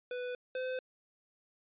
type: tone pair in turn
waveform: square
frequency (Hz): 495.5 / 512.7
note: B4 / C5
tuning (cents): +6 / -35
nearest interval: minor second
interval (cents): 59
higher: second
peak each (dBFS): -37 / -35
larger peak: second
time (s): 0.11-0.35 / 0.55-0.79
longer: neither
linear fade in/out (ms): 2
effects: resampled to 8000 Hz